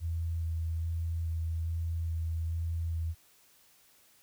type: tone with vibrato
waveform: sine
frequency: 82.41 Hz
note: E2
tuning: in tune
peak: -30 dBFS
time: 0-3.15 s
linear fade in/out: 50 ms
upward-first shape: square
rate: 1.2 Hz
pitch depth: 12 cents each way
effects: white hiss -63 dBFS RMS until 4.22 s